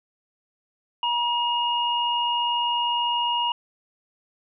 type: tone pair together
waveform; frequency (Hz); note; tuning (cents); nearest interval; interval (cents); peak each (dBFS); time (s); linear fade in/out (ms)
sine; 955 / 2857; A#5 / F7; +42 / +39; octave + perfect fifth; 1897; -23 / -25; 1.03-3.52; 2
effects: none